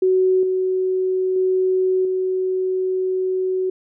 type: tone with level steps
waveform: sine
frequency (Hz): 373.2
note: F#4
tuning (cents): +15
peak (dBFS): -13 / -17 / -15 / -18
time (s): 0.02-3.7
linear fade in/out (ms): 5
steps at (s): 0.43 / 1.36 / 2.05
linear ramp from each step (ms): 2
effects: none